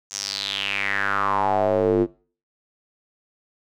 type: tone with band-pass filter sweep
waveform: square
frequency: 49.79 Hz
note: G1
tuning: 28 cents sharp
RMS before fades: -22 dBFS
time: 0.1-2.07 s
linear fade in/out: 50 ms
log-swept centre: 6500 to 340 Hz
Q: 5.3
effects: noise-tail reverb RT60 0.4 s tail -20 dB re dry